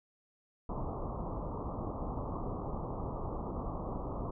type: low-pass noise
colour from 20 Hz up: pink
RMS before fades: -38 dBFS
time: 0.69-4.31 s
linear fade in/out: 5 ms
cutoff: 1200 Hz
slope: 96 dB/octave
effects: none